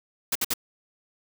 white noise bursts, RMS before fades -25 dBFS, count 3, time 0.32-0.538 s, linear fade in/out 5 ms, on 34 ms, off 58 ms, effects none

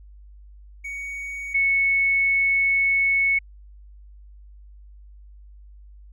triangle / sine tone pair in turn, 2238 / 2207 Hz, C#7 / C#7, +16 / -8 cents, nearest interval unison, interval 24 cents, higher first, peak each -28 / -17 dBFS, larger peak second, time 0.84-1.54 / 1.54-3.39 s, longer second, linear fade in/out 10 ms, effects added 50 Hz sine -43 dBFS peak until 6.12 s

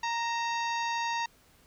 harmonic tone with a mistuned harmonic, 932 Hz, A#5, 1 cent flat, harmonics 1 / 2 / 3 / 4 / 5 / 6 / 7, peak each -30 / -36 / -40 / -42 / -44 / -46 / -47 dBFS, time 0.03-1.26 s, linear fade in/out 5 ms, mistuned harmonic 3, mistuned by -69 cents, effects pink hiss -62 dBFS RMS until 1.66 s

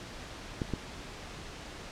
clicks, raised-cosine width 3 ms, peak -18 dBFS, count 2, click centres 0.618 / 0.737 s, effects pink hiss -44 dBFS RMS until 1.91 s + low-pass 6000 Hz 12 dB/octave

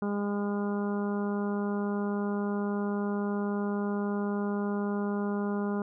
harmonic tone, 203.7 Hz, G#3, 33 cents flat, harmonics 1 / 2 / 3 / 4 / 5 / 6 / 7, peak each -29 / -34 / -42 / -42 / -43 / -45 / -45 dBFS, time 0.02-5.82 s, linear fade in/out 2 ms, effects none

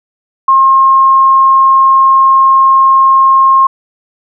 sine tone, 1070 Hz, C6, 38 cents sharp, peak -3 dBFS, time 0.48-3.67 s, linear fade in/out 5 ms, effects none

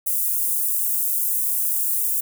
white high-pass noise, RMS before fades -22 dBFS, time 0.06-2.21 s, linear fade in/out 10 ms, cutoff 9300 Hz, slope 24 dB/octave, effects none

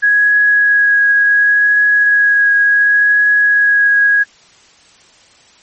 sine tone with vibrato, 1661.2 Hz, G#6, in tune, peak -7 dBFS, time 0.02-4.24 s, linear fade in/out 20 ms, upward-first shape triangle, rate 0.69 Hz, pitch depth 13 cents each way, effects white hiss -46 dBFS RMS until 5.62 s + MP3 32 kbps

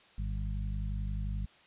harmonic tone with a mistuned harmonic, 51.4 Hz, G#1, 17 cents flat, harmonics 1 / 2 / 3 / 4, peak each -33 / -39 / -43 / -45 dBFS, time 0.18-1.46 s, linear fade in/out 5 ms, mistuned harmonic 4, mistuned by -47 cents, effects white hiss -60 dBFS RMS until 1.66 s + resampled to 8000 Hz

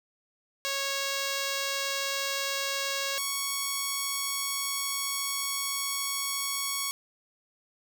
5% pulse tone pair in turn, 551 / 1111.3 Hz, C#5 / C#6, -11 / +4 cents, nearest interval octave, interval 1215 cents, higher second, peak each -17 dBFS, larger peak neither, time 0.65-3.18 / 3.18-6.91 s, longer second, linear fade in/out 0 ms, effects none

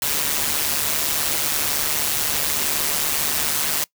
white noise with amplitude modulation, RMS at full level -19 dBFS, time 0.02-3.84 s, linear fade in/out 2 ms, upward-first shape sine, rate 148 Hz, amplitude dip 65%, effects noise-tail reverb RT60 0.1 s tail -22 dB re dry

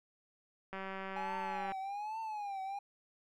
click train, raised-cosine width 0.5 ms, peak -28 dBFS, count 191, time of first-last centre 0.73-1.72 s, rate 192 Hz
triangle tone with vibrato, 827 Hz, G#5, 8 cents flat, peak -36 dBFS, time 1.16-2.79 s, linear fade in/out 5 ms, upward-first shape triangle, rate 1.2 Hz, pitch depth 150 cents each way
effects none

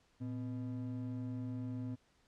triangle ring-modulated tone, 185.3 Hz, F#3, 3 cents sharp, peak -33 dBFS, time 0.2-1.96 s, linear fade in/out 20 ms, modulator 70.1 Hz, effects pink hiss -72 dBFS RMS until 2.27 s + low-pass 7000 Hz 12 dB/octave

